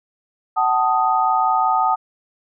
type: chord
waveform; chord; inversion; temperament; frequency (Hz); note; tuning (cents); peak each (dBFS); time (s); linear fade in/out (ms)
sine; D# diminished; first; equal with one note detuned; 754.7 / 880 / 1244.5; F#5 / A5 / D#6; +34 / 0 / 0; -19; 0.56-1.96; 20
effects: none